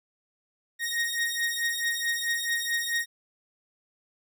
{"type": "beating tone pair", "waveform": "sawtooth", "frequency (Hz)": [1864.7, 1869.3], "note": ["A#6", "A#6"], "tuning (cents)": [0, 4], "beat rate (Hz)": 4.6, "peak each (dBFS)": -26, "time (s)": [0.79, 3.06], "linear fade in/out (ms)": 50, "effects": []}